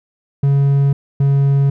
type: tone pair in turn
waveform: triangle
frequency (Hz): 139.6 / 139.09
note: C#3 / C#3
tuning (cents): +13 / +6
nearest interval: unison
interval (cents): 7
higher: first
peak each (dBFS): -8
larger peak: neither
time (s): 0.43-0.93 / 1.2-1.7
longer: neither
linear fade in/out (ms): 5
effects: none